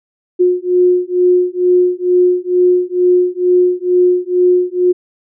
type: beating tone pair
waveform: sine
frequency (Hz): 359 / 361.2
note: F4 / F#4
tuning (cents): +48 / -42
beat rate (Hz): 2.2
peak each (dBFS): -12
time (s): 0.39-4.93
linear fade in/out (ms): 20
effects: none